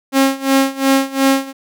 sawtooth tone with tremolo, 270.3 Hz, C#4, 44 cents flat, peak -5 dBFS, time 0.12-1.53 s, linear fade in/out 50 ms, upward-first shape sine, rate 2.8 Hz, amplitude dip 90%, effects none

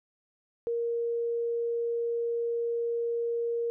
sine tone, 468.1 Hz, A#4, 7 cents sharp, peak -27 dBFS, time 0.67-3.7 s, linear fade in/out 0 ms, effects none

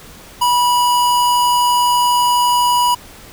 square tone, 976 Hz, B5, 21 cents flat, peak -12 dBFS, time 0.41-2.95 s, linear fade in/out 10 ms, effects pink hiss -39 dBFS RMS until 3.32 s

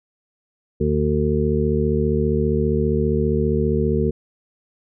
harmonic tone, 75 Hz, D2, 37 cents sharp, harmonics 1 / 2 / 3 / 5 / 6, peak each -23 / -23 / -23 / -23 / -23 dBFS, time 0.8-4.11 s, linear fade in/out 10 ms, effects none

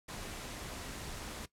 pink noise with amplitude modulation, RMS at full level -41 dBFS, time 0.08-1.46 s, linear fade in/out 10 ms, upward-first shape sine, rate 267 Hz, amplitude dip 55%, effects noise-tail reverb RT60 0.1 s tail -17 dB re dry + low-pass 11000 Hz 12 dB/octave

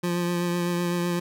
25% pulse tone with vibrato, 174.61 Hz, F3, in tune, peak -20 dBFS, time 0.03-1.2 s, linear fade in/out 10 ms, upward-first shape triangle, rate 7.9 Hz, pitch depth 22 cents each way, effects none

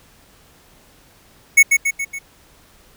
square tone with echo, 2210 Hz, C#7, 6 cents flat, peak -6 dBFS, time 1.57-1.63 s, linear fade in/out 10 ms, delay 140 ms, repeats 4, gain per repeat -5 dB, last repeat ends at 2.19 s, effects pink hiss -51 dBFS RMS until 2.96 s

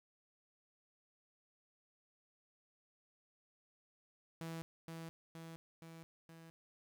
sawtooth tone with echo, 164.1 Hz, E3, 8 cents flat, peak -39 dBFS, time 4.41-4.62 s, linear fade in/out 0 ms, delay 470 ms, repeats 4, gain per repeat -3 dB, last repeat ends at 6.5 s, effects 12-bit

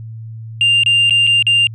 sine tone with dropouts, 2794 Hz, F7, in tune, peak -7 dBFS, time 0.61-1.67 s, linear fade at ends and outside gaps 1 ms, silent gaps 0.835-0.861 / 1.097-1.107 / 1.268-1.273 / 1.425-1.467 s, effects tanh soft clip ceiling -7 dBFS + added 112 Hz sine -27 dBFS peak until 1.74 s

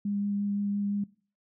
sine tone with vibrato, 202.6 Hz, G#3, 43 cents flat, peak -27 dBFS, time 0.05-1.04 s, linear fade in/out 5 ms, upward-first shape sine, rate 5.8 Hz, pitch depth 10 cents each way, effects noise-tail reverb RT60 0.4 s tail -20 dB re dry

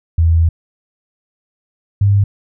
sine tone pair in turn, 82.41 / 100.43 Hz, E2 / G2, 0 / +42 cents, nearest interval minor third, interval 342 cents, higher second, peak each -8 dBFS, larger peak neither, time 0.18-0.49 / 2.01-2.24 s, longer first, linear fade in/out 5 ms, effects none

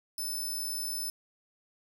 10% pulse tone, 5274 Hz, E8, in tune, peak -27 dBFS, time 0.18-1.1 s, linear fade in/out 2 ms, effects none

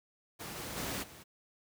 pink noise with level steps, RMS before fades -43 / -41 / -37 / -52 dBFS, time 0.39-1.24 s, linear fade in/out 20 ms, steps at 0.55 / 0.76 / 1.02 s, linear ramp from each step 20 ms, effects high-pass 80 Hz 12 dB/octave

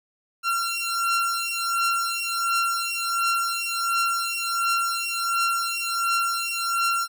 sawtooth beating tone pair, 1369 / 1370.4 Hz, F6 / F6, -35 / -33 cents, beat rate 1.4 Hz, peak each -22 dBFS, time 0.43-7.08 s, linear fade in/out 50 ms, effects none

